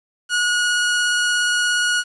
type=tone with vibrato; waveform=sawtooth; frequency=1452 Hz; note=F#6; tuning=33 cents flat; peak=-13 dBFS; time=0.29-2.04 s; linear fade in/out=50 ms; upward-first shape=triangle; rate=17 Hz; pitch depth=8 cents each way; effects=resampled to 24000 Hz + 8-bit